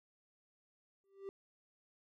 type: tone with exponential growth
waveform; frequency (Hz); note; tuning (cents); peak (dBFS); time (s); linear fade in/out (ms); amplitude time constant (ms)
triangle; 392; G4; 0; -37; 1.04-1.29; 0; 53
effects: none